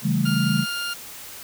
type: chord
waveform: sine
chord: A dominant seventh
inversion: first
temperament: equal with one note detuned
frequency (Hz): 138.59 / 164.81 / 196 / 218.5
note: C#3 / E3 / G3 / A3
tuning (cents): 0 / 0 / 0 / -12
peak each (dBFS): -24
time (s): 0.02-0.66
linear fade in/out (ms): 50
type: tone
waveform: 20% pulse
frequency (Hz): 1405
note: F6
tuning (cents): +10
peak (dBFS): -21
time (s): 0.25-0.94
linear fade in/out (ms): 10
effects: white hiss -39 dBFS RMS until 1.43 s